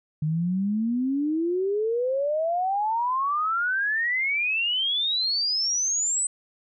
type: exponential sweep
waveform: sine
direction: up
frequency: 150 to 8180 Hz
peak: -22 dBFS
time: 0.22-6.27 s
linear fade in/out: 5 ms
effects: none

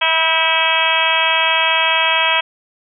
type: harmonic tone with a mistuned harmonic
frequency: 324.6 Hz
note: E4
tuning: 27 cents flat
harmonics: 2 / 3 / 4 / 5 / 6 / 7 / 8 / 9 / 10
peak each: -24 / -19 / -24 / -23 / -24 / -21 / -19 / -25 / -19 dBFS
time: 0.01-2.41 s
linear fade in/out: 10 ms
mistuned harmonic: 5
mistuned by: -32 cents
effects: none

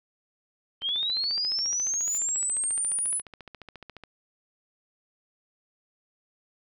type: linear sweep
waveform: sine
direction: up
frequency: 3070 to 10220 Hz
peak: -25 dBFS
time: 0.81-3.22 s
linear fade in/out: 50 ms
type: click train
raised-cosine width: 0.3 ms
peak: -27 dBFS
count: 47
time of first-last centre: 0.82-4.037 s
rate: 14.3 Hz
type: noise with exponential growth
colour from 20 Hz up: blue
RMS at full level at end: -39 dBFS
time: 1.77-2.18 s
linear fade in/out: 5 ms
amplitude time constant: 87 ms
effects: none

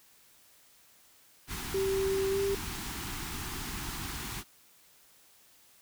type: band-stop noise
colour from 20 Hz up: pink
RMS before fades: -38 dBFS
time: 1.47-4.44 s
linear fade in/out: 50 ms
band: 390 to 780 Hz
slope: 48 dB/octave
type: tone with pitch glide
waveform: sine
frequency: 387.2 to 395.3 Hz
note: G4 to G4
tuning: -21 to +15 cents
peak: -27 dBFS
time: 1.74-2.55 s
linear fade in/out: 5 ms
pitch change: +36 cents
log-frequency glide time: 2.3-2.39 s
effects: white hiss -61 dBFS RMS until 5.81 s

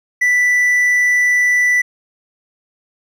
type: tone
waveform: triangle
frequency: 1975.5 Hz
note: B6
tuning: in tune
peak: -9 dBFS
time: 0.21-1.82 s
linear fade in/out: 10 ms
effects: none

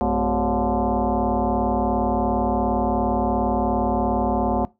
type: tone with frequency modulation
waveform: sine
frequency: 252.6 Hz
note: B3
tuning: 39 cents sharp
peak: -18 dBFS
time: 0.01-4.65 s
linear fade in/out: 0 ms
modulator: 156 Hz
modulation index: 4.2
effects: noise-tail reverb RT60 0.2 s tail -20 dB re dry

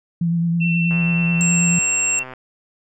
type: tone with vibrato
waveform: sine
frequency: 169 Hz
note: E3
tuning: 43 cents sharp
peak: -16 dBFS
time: 0.21-1.79 s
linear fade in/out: 5 ms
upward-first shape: triangle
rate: 9.3 Hz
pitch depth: 30 cents each way
type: tone with pitch glide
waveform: sine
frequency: 2694 to 2714 Hz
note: E7 to E7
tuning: +37 to +50 cents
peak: -21 dBFS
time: 0.6-2.24 s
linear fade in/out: 20 ms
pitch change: +13 cents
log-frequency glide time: 1.69-1.92 s
type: click train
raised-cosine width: 0.5 ms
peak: -20 dBFS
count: 185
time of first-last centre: 0.91-2.336 s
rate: 129 Hz
type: tone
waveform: sine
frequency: 7550 Hz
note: A#8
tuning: 21 cents sharp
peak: -18 dBFS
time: 1.41-2.19 s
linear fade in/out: 0 ms
effects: none

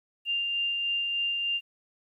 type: tone with tremolo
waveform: sine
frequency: 2794 Hz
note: F7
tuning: in tune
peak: -25 dBFS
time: 0.25-1.61 s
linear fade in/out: 50 ms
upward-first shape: sine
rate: 3.3 Hz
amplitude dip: 25%
effects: 11-bit

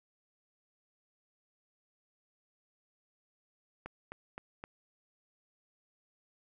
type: click train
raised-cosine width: 0.5 ms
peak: -27 dBFS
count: 4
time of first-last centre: 3.86-4.639 s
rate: 3.85 Hz
effects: none

